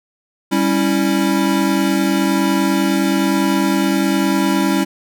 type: chord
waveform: square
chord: C# diminished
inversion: second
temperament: equal with one note detuned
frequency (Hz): 196 / 277.2 / 327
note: G3 / C#4 / E4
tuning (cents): 0 / 0 / -14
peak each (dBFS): -19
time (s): 0.51-4.85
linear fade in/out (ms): 20
effects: none